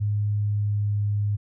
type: tone with pitch glide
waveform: sine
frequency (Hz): 103.83 to 103.11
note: G#2 to G#2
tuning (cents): 0 to -12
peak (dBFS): -21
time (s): 0-1.37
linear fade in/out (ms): 20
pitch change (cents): -12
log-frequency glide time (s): 0.32-0.98
effects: none